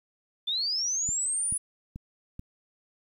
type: linear sweep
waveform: sine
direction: up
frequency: 3477 to 9956 Hz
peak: -26 dBFS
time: 0.47-1.58 s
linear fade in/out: 10 ms
type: click train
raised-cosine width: 5 ms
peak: -26 dBFS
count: 4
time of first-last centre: 1.09-2.394 s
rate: 2.3 Hz
effects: 10-bit